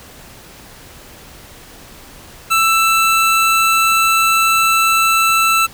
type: tone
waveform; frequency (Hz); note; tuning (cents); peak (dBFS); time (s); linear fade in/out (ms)
25% pulse; 1327; E6; +11; -7; 2.5-5.67; 20
effects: pink hiss -39 dBFS RMS until 5.73 s